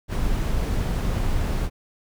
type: noise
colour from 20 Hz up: brown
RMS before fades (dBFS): -23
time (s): 0.08-1.7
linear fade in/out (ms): 50
effects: none